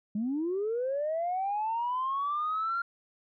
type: linear sweep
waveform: sine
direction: up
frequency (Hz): 200 to 1396.9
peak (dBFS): -27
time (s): 0.15-2.82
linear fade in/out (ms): 5
effects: tanh soft clip ceiling -24 dBFS